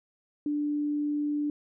sine tone, 294.4 Hz, D4, 4 cents sharp, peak -26 dBFS, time 0.46-1.5 s, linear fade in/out 2 ms, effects none

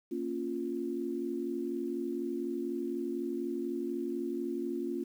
sine chord, Bb minor, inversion none, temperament equal, 233.1 / 277.2 / 349.2 Hz, Bb3 / Db4 / F4, 0 / 0 / 0 cents, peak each -39 / -37 / -35 dBFS, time 0.11-5.04 s, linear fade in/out 10 ms, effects 10-bit

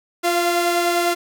sawtooth tone pair together, 349.2 / 688.4 Hz, F4 / F5, 0 / -25 cents, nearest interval octave, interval 1175 cents, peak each -16 dBFS, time 0.23-1.15 s, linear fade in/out 20 ms, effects none

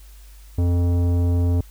sine tone with tanh clipping, 87.31 Hz, F2, in tune, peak -18 dBFS, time 0.58-1.61 s, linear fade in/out 5 ms, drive 14 dB, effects added 50 Hz sine -41 dBFS peak until 1.7 s + white hiss -53 dBFS RMS until 1.7 s

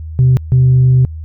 sine tone bursts at uneven times, 128.3 Hz, C3, 34 cents flat, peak -4 dBFS, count 2, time 0.19-0.37 / 0.52-1.05 s, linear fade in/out 0 ms, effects tanh soft clip ceiling -3 dBFS + added 79 Hz sine -23 dBFS peak until 1.24 s

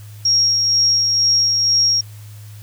sine tone with tremolo, 5588 Hz, F8, in tune, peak -11 dBFS, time 0.25-2.01 s, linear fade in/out 5 ms, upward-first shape sine, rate 2.1 Hz, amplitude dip 30%, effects added 105 Hz sine -34 dBFS peak until 2.62 s + white hiss -47 dBFS RMS until 2.62 s

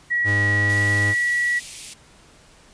sine tone with pitch glide, 1922 to 1937.6 Hz, B6 to B6, -48 to -34 cents, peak -18 dBFS, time 0.1-1.6 s, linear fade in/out 20 ms, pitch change +14 cents, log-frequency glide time 0.51-0.83 s
45% pulse tone, 102.4 Hz, G#2, 24 cents flat, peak -21 dBFS, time 0.24-1.15 s, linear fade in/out 50 ms
white high-pass noise, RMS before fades -35 dBFS, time 0.69-1.94 s, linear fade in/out 10 ms, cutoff 2100 Hz, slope 48 dB/octave
effects pink hiss -51 dBFS RMS until 2.73 s + resampled to 22050 Hz

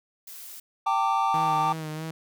blue noise, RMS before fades -42 dBFS, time 0.27-0.6 s, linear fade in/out 5 ms
triangle chord, G suspended second, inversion none, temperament equal with one note detuned, 784 / 900 / 1174.7 Hz, G5 / A5 / D6, 0 / +39 / 0 cents, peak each -24 dBFS, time 0.86-1.73 s, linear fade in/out 10 ms
sawtooth tone with vibrato, 157.3 Hz, D#3, 19 cents sharp, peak -28 dBFS, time 1.34-2.11 s, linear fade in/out 2 ms, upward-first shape sine, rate 3.1 Hz, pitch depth 40 cents each way
effects none

